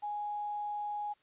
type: tone with quantisation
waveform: sine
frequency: 830.6 Hz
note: G#5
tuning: in tune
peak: -34 dBFS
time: 0.02-1.14 s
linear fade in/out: 20 ms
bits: 10
effects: white hiss -70 dBFS RMS until 1.22 s + resampled to 8000 Hz